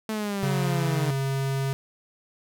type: exponential sweep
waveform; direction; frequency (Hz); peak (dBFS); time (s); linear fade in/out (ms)
sawtooth; down; 220 to 151.8; -23; 0.09-1.11; 2
type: tone with pitch glide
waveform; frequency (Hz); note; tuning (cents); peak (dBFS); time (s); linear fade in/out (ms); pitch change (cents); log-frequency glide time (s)
square; 138.59 to 135.82; C#3 to C#3; 0 to -35; -25; 0.43-1.73; 0; -35; 1.01-1.15
effects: none